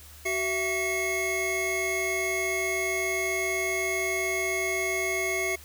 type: tone cluster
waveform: square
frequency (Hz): 377.5 / 666 / 2171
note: F#4 / E5 / C#7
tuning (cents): +35 / +18 / -37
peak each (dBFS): -32 / -34 / -29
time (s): 0.25-5.56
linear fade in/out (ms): 10
effects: added 74 Hz sine -49 dBFS peak until 5.64 s + white hiss -50 dBFS RMS until 5.64 s